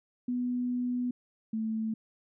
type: tone pair in turn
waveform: sine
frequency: 246.9 / 220.8 Hz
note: B3 / A3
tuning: 0 / +6 cents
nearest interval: major second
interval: 194 cents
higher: first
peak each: -28 / -29 dBFS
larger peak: first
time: 0.28-1.11 / 1.53-1.94 s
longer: first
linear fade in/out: 5 ms
effects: none